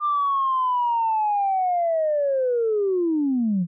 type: linear sweep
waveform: sine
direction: down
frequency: 1200 to 164.81 Hz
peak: -18 dBFS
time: 0-3.67 s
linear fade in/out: 50 ms
effects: tanh soft clip ceiling -14 dBFS